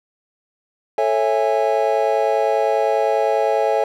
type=chord; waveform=triangle; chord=A major seventh; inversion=none; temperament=just; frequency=440 / 550 / 660 / 825 Hz; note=A4 / C#5 / E5 / G#5; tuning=0 / -14 / +2 / -12 cents; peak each=-19 dBFS; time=0.98-3.84 s; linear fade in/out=2 ms; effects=none

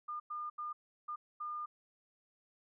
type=tone bursts at uneven times; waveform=sine; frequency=1210 Hz; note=D#6; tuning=49 cents flat; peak=-38 dBFS; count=5; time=0.08-0.2 / 0.3-0.5 / 0.58-0.73 / 1.08-1.16 / 1.4-1.66 s; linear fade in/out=10 ms; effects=none

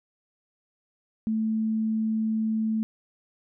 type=tone; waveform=sine; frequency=220 Hz; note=A3; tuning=in tune; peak=-23 dBFS; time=1.27-2.83 s; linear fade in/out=0 ms; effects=none

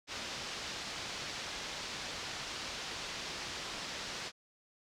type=low-pass noise; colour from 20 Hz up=white; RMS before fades=-42 dBFS; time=0.07-4.32 s; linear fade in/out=50 ms; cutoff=5600 Hz; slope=24 dB/octave; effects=none

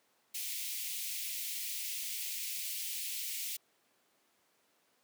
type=high-pass noise; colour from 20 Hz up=white; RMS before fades=-39 dBFS; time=0.34-3.57 s; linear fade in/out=10 ms; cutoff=2100 Hz; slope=48 dB/octave; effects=pink hiss -72 dBFS RMS until 5.03 s + high-pass 300 Hz 12 dB/octave

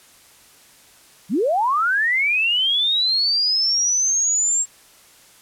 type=linear sweep; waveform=sine; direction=up; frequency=155.56 to 7550 Hz; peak=-16 dBFS; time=1.29-4.66 s; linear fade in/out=50 ms; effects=white hiss -50 dBFS RMS until 5.41 s + low-pass 12000 Hz 12 dB/octave

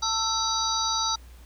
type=tone cluster; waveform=sine; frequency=893 / 1328 / 3836 / 4707 / 5910 Hz; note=A5 / E6 / A#7 / D8 / F#8; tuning=+25 / +12 / +49 / +3 / -3 cents; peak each=-30 dBFS; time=0.02-1.16 s; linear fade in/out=10 ms; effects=added 60 Hz sine -45 dBFS peak until 1.45 s + pink hiss -56 dBFS RMS until 1.45 s

